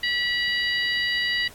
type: harmonic tone with a mistuned harmonic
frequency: 973 Hz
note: B5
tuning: 26 cents flat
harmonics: 2 / 3 / 4 / 5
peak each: -24 / -28 / -30 / -32 dBFS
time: 0.03-1.48 s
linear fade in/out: 5 ms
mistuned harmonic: 5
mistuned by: -58 cents
effects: pink hiss -47 dBFS RMS until 1.54 s + AAC 64 kbps